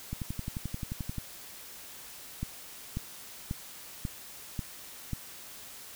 two click trains, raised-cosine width 5 ms, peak -22 / -20 dBFS, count 13 / 6, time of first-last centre 0.13-1.183 / 2.43-5.133 s, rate 11.4 / 1.85 Hz, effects white hiss -47 dBFS RMS until 5.95 s

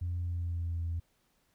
sine tone with pitch glide, 87.31 to 83.95 Hz, F2 to E2, 0 to +32 cents, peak -30 dBFS, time 0.01-1 s, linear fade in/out 10 ms, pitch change -68 cents, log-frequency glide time 0.2-0.8 s, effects tanh soft clip ceiling -28 dBFS + pink hiss -73 dBFS RMS until 1.54 s

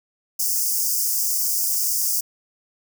white high-pass noise, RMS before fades -22 dBFS, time 0.39-2.21 s, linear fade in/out 10 ms, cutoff 4900 Hz, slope 96 dB/octave, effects none

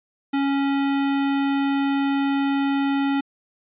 square tone, 277.2 Hz, C#4, in tune, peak -20 dBFS, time 0.33-3.21 s, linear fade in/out 10 ms, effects resampled to 8000 Hz

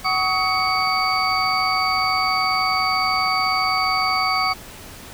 sine tone cluster, 752 / 1118 / 1268 / 2229 / 4608 Hz, F#5 / C#6 / D#6 / C#7 / D8, +28 / +14 / +32 / +9 / -34 cents, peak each -24 dBFS, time 0.04-4.54 s, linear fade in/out 20 ms, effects pink hiss -39 dBFS RMS until 5.13 s

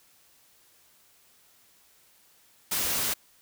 white noise, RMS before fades -28 dBFS, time 2.71-3.14 s, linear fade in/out 10 ms, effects white hiss -61 dBFS RMS until 3.41 s

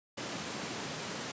pink high-pass noise, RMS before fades -39 dBFS, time 0.17-1.32 s, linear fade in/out 10 ms, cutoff 130 Hz, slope 24 dB/octave, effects resampled to 16000 Hz

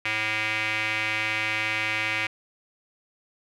square tone with band-pass filter, 108.7 Hz, A2, 21 cents flat, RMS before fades -27 dBFS, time 0.05-2.27 s, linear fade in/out 5 ms, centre 2300 Hz, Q 3.9, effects none

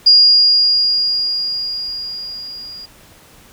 sine tone with level ramp, 4844 Hz, D#8, 47 cents flat, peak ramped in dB -4 to -30 dBFS, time 0.06-2.86 s, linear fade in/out 10 ms, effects pink hiss -45 dBFS RMS until 3.52 s

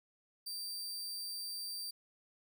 sawtooth tone, 4678 Hz, D8, 8 cents flat, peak -37 dBFS, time 0.46-1.91 s, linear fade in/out 10 ms, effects none

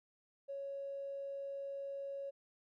triangle tone with tanh clipping, 554.4 Hz, C#5, in tune, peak -40 dBFS, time 0.48-2.31 s, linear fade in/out 20 ms, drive 2 dB, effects none

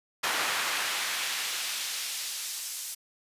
brown noise with high-pass filter sweep, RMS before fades -32 dBFS, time 0.23-2.95 s, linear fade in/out 10 ms, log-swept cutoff 1200 to 7000 Hz, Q 0.78, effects resampled to 32000 Hz

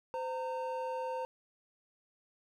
triangle tone pair together, 514.6 / 917 Hz, C5 / A#5, -29 / -29 cents, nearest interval minor seventh, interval 1000 cents, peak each -35 / -36 dBFS, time 0.14-1.25 s, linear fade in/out 0 ms, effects none

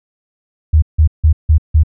sine tone bursts, 77.78 Hz, D#2, in tune, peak -5 dBFS, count 5, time 0.73-1.835 s, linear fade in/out 10 ms, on 93 ms, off 160 ms, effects none

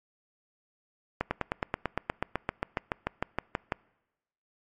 slowing click train, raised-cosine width 0.5 ms, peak -12 dBFS, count 20, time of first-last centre 1.21-3.722 s, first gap 100 ms, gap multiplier 1.03, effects noise-tail reverb RT60 1.0 s tail -25 dB re dry + MP3 48 kbps

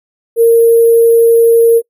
sine tone with sample-and-hold, 461.9 Hz, A#4, 16 cents flat, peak -3 dBFS, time 0.36-1.82 s, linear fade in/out 50 ms, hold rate 11025 Hz, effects noise-tail reverb RT60 0.1 s tail -24 dB re dry

